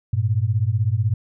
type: beating tone pair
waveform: sine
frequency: 100 / 116 Hz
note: G2 / A#2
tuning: +35 / -8 cents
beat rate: 16 Hz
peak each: -20 dBFS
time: 0.13-1.14 s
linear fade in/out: 5 ms
effects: none